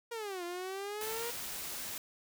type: exponential two-way sweep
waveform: sawtooth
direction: down then up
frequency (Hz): 478.6 to 344.2 to 478.6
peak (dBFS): -34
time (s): 0.11-1.31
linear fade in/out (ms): 10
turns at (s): 0.44
type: noise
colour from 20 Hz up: white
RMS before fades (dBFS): -41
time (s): 1.01-1.98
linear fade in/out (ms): 2
effects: none